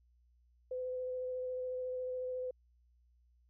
sine tone with vibrato, 507 Hz, B4, 45 cents sharp, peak -36 dBFS, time 0.71-2.51 s, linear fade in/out 5 ms, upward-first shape square, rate 14 Hz, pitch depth 9 cents each way, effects added 60 Hz sine -66 dBFS peak until 3.49 s

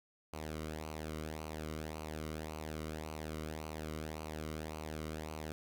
sawtooth tone with flanger, 77.78 Hz, D#2, in tune, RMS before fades -43 dBFS, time 0.33-5.52 s, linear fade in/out 0 ms, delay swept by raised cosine 0.56 to 1.19 ms, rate 1.8 Hz, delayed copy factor -0.65, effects none

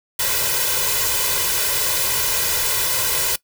white noise with comb filter, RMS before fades -20 dBFS, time 0.19-3.36 s, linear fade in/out 5 ms, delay 2 ms, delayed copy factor +0.9, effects noise-tail reverb RT60 0.1 s tail -20 dB re dry

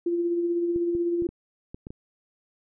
sine tone with tremolo, 344.2 Hz, F4, 25 cents flat, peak -21 dBFS, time 0.06-1.27 s, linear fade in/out 5 ms, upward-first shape sine, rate 16 Hz, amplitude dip 35%
clicks, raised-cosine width 3 ms, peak -25 dBFS, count 7, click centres 0.761 / 0.951 / 1.222 / 1.29 / 1.745 / 1.869 / 1.905 s
effects none

